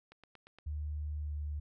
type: click train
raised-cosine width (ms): 0.3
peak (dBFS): -38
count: 5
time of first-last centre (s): 0.12-0.586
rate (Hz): 8.58
type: tone with pitch glide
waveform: sine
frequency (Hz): 75 to 74.14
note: D2 to D2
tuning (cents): +37 to +17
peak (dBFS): -35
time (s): 0.66-1.6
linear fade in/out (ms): 10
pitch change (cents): -20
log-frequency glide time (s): 1.21-1.3
effects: none